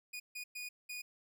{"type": "tone bursts at uneven times", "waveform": "sawtooth", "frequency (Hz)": 2462, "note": "D#7", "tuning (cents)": -19, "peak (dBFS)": -38, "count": 4, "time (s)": [[0.13, 0.2], [0.35, 0.44], [0.55, 0.69], [0.89, 1.02]], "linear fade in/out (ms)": 10, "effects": []}